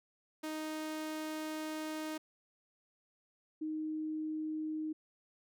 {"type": "tone pair in turn", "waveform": ["sawtooth", "sine"], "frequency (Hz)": [311.1, 311.1], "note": ["D#4", "D#4"], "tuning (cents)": [0, 0], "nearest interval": "unison", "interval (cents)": 0, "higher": "neither", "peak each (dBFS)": [-34, -35], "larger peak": "first", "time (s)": [[0.43, 2.18], [3.61, 4.93]], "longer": "first", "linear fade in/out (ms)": 10, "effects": []}